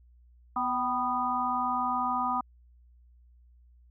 harmonic tone with a mistuned harmonic, 246.9 Hz, B3, in tune, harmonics 1 / 3 / 4 / 5, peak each -36 / -32 / -31 / -30 dBFS, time 0.56-2.41 s, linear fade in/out 5 ms, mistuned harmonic 3, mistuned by +59 cents, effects added 60 Hz sine -55 dBFS peak until 3.9 s

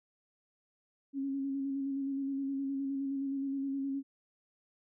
sine tone with vibrato, 273.9 Hz, C#4, 21 cents flat, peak -32 dBFS, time 1.13-4.03 s, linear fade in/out 50 ms, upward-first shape square, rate 9.6 Hz, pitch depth 21 cents each way, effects none

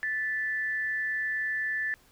sine tone pair together, 1756 / 1975.5 Hz, A6 / B6, -4 / 0 cents, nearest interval major second, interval 204 cents, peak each -28 / -37 dBFS, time 0.03-1.94 s, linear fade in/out 0 ms, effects pink hiss -61 dBFS RMS until 2.11 s

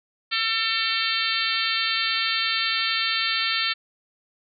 harmonic tone, 449.2 Hz, A4, 36 cents sharp, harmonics 3 / 4 / 5 / 6 / 7 / 8 / 9 / 10, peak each -30 / -30 / -30 / -30 / -30 / -30 / -30 / -30 dBFS, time 0.31-3.74 s, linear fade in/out 20 ms, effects none

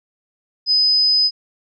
sine tone, 5020 Hz, D#8, 15 cents sharp, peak -12 dBFS, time 0.66-1.31 s, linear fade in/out 50 ms, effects none

